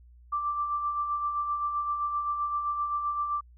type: tone with tremolo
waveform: sine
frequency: 1174.7 Hz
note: D6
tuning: in tune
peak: -25 dBFS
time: 0.32-3.41 s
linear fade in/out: 10 ms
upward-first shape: sine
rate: 7.7 Hz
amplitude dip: 45%
effects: added 60 Hz sine -51 dBFS peak until 3.57 s